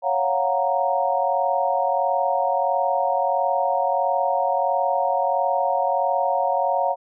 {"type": "chord", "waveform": "sine", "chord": "Gb major seventh", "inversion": "second", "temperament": "equal", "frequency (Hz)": [554.4, 698.5, 740, 932.3], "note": ["Db5", "F5", "Gb5", "Bb5"], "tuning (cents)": [0, 0, 0, 0], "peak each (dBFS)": -24, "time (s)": [0.02, 6.96], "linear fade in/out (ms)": 50, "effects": []}